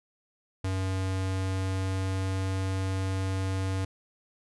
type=tone with pitch glide; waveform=square; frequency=94.7 to 95.25 Hz; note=F#2 to G2; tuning=+41 to -49 cents; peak=-28 dBFS; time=0.64-3.85 s; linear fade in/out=5 ms; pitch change=+10 cents; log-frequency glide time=1.19-2.57 s; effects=resampled to 24000 Hz